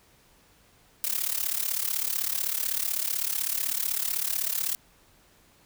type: noise with amplitude modulation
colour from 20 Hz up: blue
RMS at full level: -25 dBFS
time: 1.04-4.75 s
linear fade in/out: 0 ms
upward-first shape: sine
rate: 35.9 Hz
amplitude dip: 85%
effects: pink hiss -60 dBFS RMS until 5.65 s